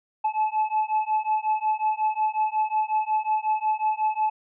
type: beating tone pair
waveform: triangle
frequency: 860 / 865.5 Hz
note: A5 / A5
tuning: -40 / -29 cents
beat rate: 5.5 Hz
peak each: -23 dBFS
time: 0.24-4.3 s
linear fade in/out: 10 ms
effects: resampled to 8000 Hz